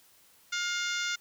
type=harmonic tone; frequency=708 Hz; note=F5; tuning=23 cents sharp; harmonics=2 / 3 / 4 / 5 / 6 / 7 / 8 / 9 / 10; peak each=-33 / -36 / -40 / -37 / -43 / -43 / -43 / -42 / -45 dBFS; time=0.52-1.16 s; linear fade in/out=10 ms; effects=white hiss -61 dBFS RMS until 1.2 s